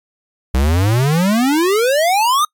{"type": "exponential sweep", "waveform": "square", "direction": "up", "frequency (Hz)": [61.74, 1262], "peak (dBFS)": -12, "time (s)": [0.54, 2.45], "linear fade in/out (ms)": 5, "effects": ["noise-tail reverb RT60 0.1 s tail -26 dB re dry", "MP3 96 kbps"]}